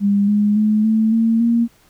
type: tone with pitch steps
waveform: sine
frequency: 201.4 / 207.4 / 213.6 / 220 / 226.6 / 233.4 Hz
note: G3 / G#3 / G#3 / A3 / A#3 / A#3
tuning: +47 / -2 / +49 / 0 / -49 / +2 cents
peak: -12 dBFS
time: 0-1.68 s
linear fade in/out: 50 ms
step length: 280 ms
effects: pink hiss -54 dBFS RMS until 1.89 s